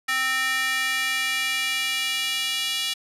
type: tone with high-pass filter sweep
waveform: square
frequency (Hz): 261.6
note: C4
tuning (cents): 0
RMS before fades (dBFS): -25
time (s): 0.08-2.94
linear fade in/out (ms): 10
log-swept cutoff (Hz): 1700 to 3100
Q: 2.6
effects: resampled to 32000 Hz